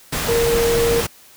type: tone in noise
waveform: sine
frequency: 466.2 Hz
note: A#4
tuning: in tune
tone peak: -15 dBFS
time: 0.28-1.01 s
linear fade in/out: 10 ms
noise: pink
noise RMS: -22 dBFS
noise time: 0.12-1.07 s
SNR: +4 dB
effects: white hiss -47 dBFS RMS until 1.36 s